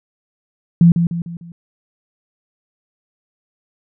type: tone with echo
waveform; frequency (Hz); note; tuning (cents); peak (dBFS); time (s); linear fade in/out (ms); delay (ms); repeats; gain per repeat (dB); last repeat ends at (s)
sine; 170; F3; -46; -5; 0.81-0.92; 2; 150; 4; -7; 1.52
effects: none